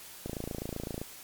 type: click train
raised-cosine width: 2 ms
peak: -22 dBFS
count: 22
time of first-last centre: 0.26-1.015 s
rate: 27.8 Hz
effects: white hiss -48 dBFS RMS until 1.23 s + MP3 96 kbps